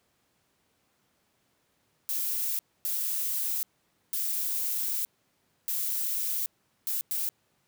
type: noise bursts at uneven times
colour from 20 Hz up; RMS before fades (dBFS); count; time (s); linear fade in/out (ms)
violet; -30; 6; 2.09-2.59 / 2.85-3.63 / 4.13-5.05 / 5.68-6.46 / 6.87-7.01 / 7.11-7.29; 0
effects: pink hiss -71 dBFS RMS until 7.67 s + high-pass 100 Hz 12 dB/octave